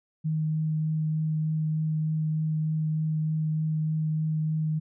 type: tone with vibrato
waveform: sine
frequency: 156.2 Hz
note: D#3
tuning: 7 cents sharp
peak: -24 dBFS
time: 0.24-4.8 s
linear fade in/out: 20 ms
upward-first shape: triangle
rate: 3.3 Hz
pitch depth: 10 cents each way
effects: none